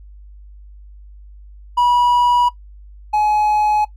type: tone pair in turn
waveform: triangle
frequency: 972 / 844.9 Hz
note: B5 / G#5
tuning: -28 / +30 cents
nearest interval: major second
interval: 242 cents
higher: first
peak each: -10 / -11 dBFS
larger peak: first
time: 1.77-2.49 / 3.13-3.85 s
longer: neither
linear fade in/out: 10 ms
effects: noise-tail reverb RT60 0.1 s tail -17 dB re dry + added 50 Hz sine -37 dBFS peak until 3.96 s